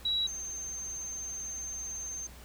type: tone pair in turn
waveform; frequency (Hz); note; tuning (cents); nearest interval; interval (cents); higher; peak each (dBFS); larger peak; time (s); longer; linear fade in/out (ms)
sine; 3893 / 6309; B7 / G8; -26 / +10; minor sixth; 836; second; -27 / -36; first; 0.05-0.27 / 0.27-2.27; second; 5
effects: added 60 Hz sine -51 dBFS peak until 2.44 s + pink hiss -53 dBFS RMS until 2.44 s